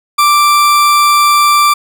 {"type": "tone", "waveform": "40% pulse", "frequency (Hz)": 1174.7, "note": "D6", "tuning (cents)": 0, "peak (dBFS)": -5, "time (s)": [0.18, 1.74], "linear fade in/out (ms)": 10, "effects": []}